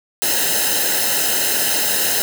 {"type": "noise with comb filter", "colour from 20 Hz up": "white", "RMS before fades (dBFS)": -18, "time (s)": [0.22, 2.22], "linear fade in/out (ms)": 0, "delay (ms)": 0.87, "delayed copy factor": -0.8, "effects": []}